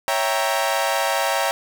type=chord; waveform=sawtooth; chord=C# diminished seventh; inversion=none; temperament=equal; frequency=554.4 / 659.3 / 784 / 932.3 Hz; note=C#5 / E5 / G5 / Bb5; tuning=0 / 0 / 0 / 0 cents; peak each=-21 dBFS; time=0.08-1.51 s; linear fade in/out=0 ms; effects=none